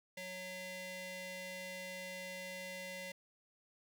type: ring-modulated tone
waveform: sawtooth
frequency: 737 Hz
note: F#5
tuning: 7 cents flat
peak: -37 dBFS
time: 0.17-3.12 s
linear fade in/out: 5 ms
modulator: 1290 Hz
effects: none